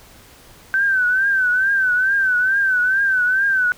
sine tone with vibrato, 1536 Hz, G6, 36 cents flat, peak -14 dBFS, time 0.74-3.72 s, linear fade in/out 0 ms, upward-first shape triangle, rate 2.3 Hz, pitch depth 100 cents each way, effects pink hiss -46 dBFS RMS until 3.77 s

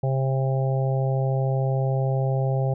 harmonic tone, 133.3 Hz, C3, 33 cents sharp, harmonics 1 / 3 / 4 / 5 / 6, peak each -21 / -32 / -30 / -33 / -34 dBFS, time 0.03-2.74 s, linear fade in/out 5 ms, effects none

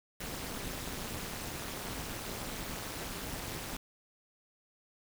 pink noise with amplitude modulation, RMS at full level -36 dBFS, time 0.2-3.77 s, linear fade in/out 5 ms, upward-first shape sine, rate 218 Hz, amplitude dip 100%, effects none

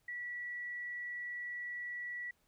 sine tone, 1945 Hz, B6, 27 cents flat, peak -39 dBFS, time 0.08-2.31 s, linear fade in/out 5 ms, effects pink hiss -75 dBFS RMS until 2.47 s

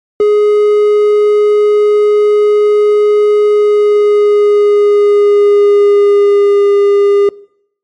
triangle tone with pitch glide, 417.9 to 404.1 Hz, G#4 to G#4, +11 to -47 cents, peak -3 dBFS, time 0.2-7.29 s, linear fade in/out 2 ms, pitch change -58 cents, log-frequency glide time 3.46-6.72 s, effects noise-tail reverb RT60 0.7 s tail -23 dB re dry + MP3 48 kbps

